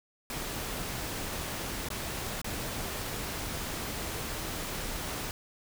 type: noise with dropouts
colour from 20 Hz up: pink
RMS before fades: -36 dBFS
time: 0.3-5.31 s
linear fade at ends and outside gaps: 1 ms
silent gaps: 1.887-1.903 / 2.416-2.444 s
effects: none